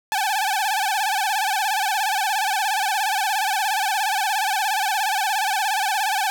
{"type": "tone with vibrato", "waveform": "sawtooth", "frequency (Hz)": 814, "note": "G#5", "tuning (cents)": -35, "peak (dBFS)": -16, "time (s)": [0.12, 6.3], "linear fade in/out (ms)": 0, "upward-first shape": "sine", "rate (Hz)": 17, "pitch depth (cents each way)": 140, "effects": []}